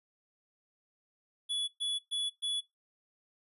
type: tone bursts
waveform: square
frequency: 3409 Hz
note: G#7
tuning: 45 cents sharp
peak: -32 dBFS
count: 4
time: 1.49-2.61 s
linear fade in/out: 20 ms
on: 190 ms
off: 120 ms
effects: noise-tail reverb RT60 0.2 s tail -23 dB re dry + resampled to 32000 Hz